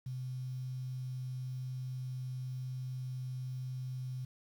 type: tone with quantisation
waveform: sine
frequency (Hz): 128.5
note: C3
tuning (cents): -31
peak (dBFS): -37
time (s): 0.06-4.25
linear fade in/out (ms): 5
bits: 10
effects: none